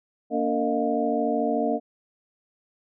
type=tone cluster; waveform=sine; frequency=233.6 / 287.2 / 455.5 / 622 / 707 Hz; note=A#3 / D4 / A#4 / D#5 / F5; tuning=+4 / -39 / -40 / -1 / +21 cents; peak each=-28 dBFS; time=0.3-1.8 s; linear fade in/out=50 ms; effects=none